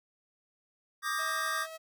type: chord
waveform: square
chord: Eb major seventh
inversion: third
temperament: equal with one note detuned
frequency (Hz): 1174.7 / 1244.5 / 1599.1 / 1864.7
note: D6 / Eb6 / G6 / Bb6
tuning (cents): 0 / 0 / +34 / 0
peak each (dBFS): -36 / -38 / -36 / -38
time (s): 1.02-1.67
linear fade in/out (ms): 50
type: tone with tremolo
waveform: sawtooth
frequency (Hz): 643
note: E5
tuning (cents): -43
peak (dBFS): -37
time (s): 1.18-1.78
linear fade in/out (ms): 20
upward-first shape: triangle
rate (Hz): 11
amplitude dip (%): 30
effects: none